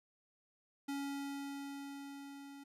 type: tone with level ramp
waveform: square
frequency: 279.7 Hz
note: C#4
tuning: 16 cents sharp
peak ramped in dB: -38 to -51 dBFS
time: 0.88-2.64 s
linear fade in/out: 10 ms
effects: resampled to 32000 Hz